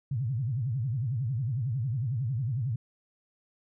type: tone with vibrato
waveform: sine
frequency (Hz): 123.47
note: B2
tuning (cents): 0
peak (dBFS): -27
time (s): 0.11-2.76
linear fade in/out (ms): 5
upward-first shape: sine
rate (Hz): 11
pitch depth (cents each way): 250
effects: none